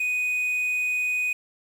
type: tone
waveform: triangle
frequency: 2489 Hz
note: D#7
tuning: in tune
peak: -21 dBFS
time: 0-1.33 s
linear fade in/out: 5 ms
effects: 8-bit